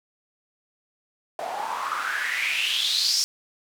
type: noise with band-pass filter sweep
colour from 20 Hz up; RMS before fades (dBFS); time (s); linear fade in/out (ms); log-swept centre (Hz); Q
white; -26; 1.39-3.24; 0; 650 to 5600; 6.4
effects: none